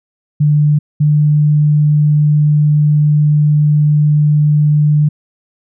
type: tone pair in turn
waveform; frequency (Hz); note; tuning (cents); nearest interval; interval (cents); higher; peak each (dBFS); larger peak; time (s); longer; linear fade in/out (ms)
sine; 148.7 / 149.41; D3 / D3; +22 / +30; unison; 8; second; -7; neither; 0.4-0.79 / 1-5.09; second; 10
effects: none